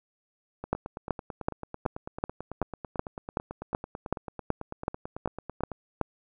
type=two click trains; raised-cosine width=1 ms; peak=-11 / -22 dBFS; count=15 / 47; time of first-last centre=0.73-6.013 / 0.64-5.717 s; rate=2.65 / 9.06 Hz; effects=none